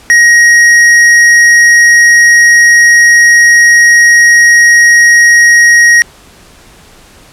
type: tone with tanh clipping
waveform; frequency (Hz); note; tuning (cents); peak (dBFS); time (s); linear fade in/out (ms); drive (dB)
triangle; 1885; A#6; +19; -3; 0.1-6.02; 0; 16
effects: pink hiss -38 dBFS RMS until 7.32 s + low-pass 11000 Hz 12 dB/octave